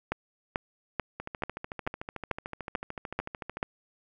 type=two click trains; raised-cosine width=0.5 ms; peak=-13 / -21 dBFS; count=9 / 33; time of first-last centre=0.12-3.629 / 1.2-3.57 s; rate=2.28 / 13.5 Hz; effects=none